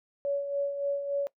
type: tone with tremolo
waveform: sine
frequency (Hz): 564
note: C#5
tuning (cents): +30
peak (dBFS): -25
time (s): 0.25-1.27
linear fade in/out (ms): 0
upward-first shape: sine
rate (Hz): 3.5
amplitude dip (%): 55
effects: noise-tail reverb RT60 0.1 s tail -20 dB re dry